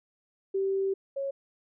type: tone pair in turn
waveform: sine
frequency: 388.2 / 550 Hz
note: G4 / C#5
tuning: -17 / -14 cents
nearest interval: tritone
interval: 603 cents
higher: second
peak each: -25 / -29 dBFS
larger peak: first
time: 0.54-0.94 / 1.16-1.31 s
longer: first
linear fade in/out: 10 ms
effects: none